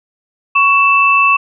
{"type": "tone pair together", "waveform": "sine", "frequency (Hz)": [1115, 2647], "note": ["C#6", "E7"], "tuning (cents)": [10, 7], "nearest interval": "octave + minor third", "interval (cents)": 1497, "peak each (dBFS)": -10, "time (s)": [0.55, 1.37], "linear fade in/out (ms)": 10, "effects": []}